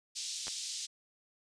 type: band-pass noise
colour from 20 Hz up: pink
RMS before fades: -40 dBFS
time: 0.15-0.87 s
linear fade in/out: 20 ms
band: 3800 to 8100 Hz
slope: 24 dB/octave
type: clicks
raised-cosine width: 0.3 ms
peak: -28 / -25 dBFS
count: 2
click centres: 0.47 / 0.481 s
effects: resampled to 22050 Hz